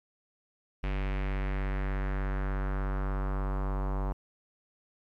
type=tone with low-pass filter sweep; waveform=square; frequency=48.32 Hz; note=G1; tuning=24 cents flat; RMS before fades=-31 dBFS; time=0.83-4.13 s; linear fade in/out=10 ms; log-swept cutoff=2500 to 1000 Hz; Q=2.3; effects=11-bit